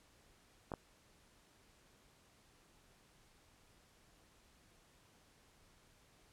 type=clicks; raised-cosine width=1 ms; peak=-28 / -26 dBFS; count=2; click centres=0.718 / 0.738 s; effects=pink hiss -68 dBFS RMS until 6.32 s + low-pass 11000 Hz 12 dB/octave